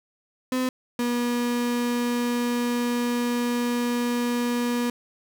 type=tone pair in turn; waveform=35% pulse; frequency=255.5 / 241.2 Hz; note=C4 / B3; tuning=-41 / -41 cents; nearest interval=minor second; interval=100 cents; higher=first; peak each=-21 dBFS; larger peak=neither; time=0.52-0.69 / 0.99-4.9 s; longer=second; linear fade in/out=2 ms; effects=none